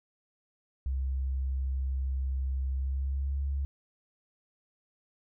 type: tone with pitch glide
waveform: sine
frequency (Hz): 66.2 to 69.37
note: C2 to C#2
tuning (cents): +21 to +2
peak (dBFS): -28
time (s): 0.86-3.65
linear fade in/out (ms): 0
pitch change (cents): +81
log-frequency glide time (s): 2.72-3.42
effects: none